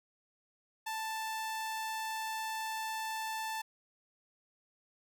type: tone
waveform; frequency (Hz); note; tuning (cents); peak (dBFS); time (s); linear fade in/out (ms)
sawtooth; 882; A5; +4; -32; 0.86-3.62; 10
effects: none